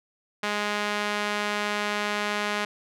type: tone with band-pass filter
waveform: sawtooth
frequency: 207.7 Hz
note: G#3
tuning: in tune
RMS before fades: -28 dBFS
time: 0.43-2.65 s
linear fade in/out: 5 ms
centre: 2000 Hz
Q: 0.72
effects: none